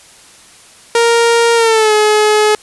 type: tone with pitch glide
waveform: sawtooth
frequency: 466.2 to 425 Hz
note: A#4 to G#4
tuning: 0 to +40 cents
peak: -4 dBFS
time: 0.95-2.55 s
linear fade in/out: 2 ms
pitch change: -160 cents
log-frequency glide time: 1.55-1.93 s
effects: white hiss -41 dBFS RMS until 2.62 s + resampled to 24000 Hz